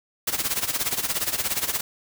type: noise with tremolo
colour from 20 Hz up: white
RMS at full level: -23 dBFS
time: 0.27-1.81 s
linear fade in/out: 5 ms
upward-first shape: sine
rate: 17 Hz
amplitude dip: 80%
effects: none